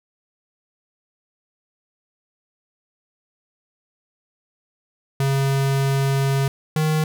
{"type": "tone pair in turn", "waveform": "square", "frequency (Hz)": [136.8, 155.52], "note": ["C#3", "D#3"], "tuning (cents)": [-23, 0], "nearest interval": "major second", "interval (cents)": 223, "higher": "second", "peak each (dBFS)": -18, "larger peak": "neither", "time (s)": [[5.2, 6.48], [6.76, 7.04]], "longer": "first", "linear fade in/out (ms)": 2, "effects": []}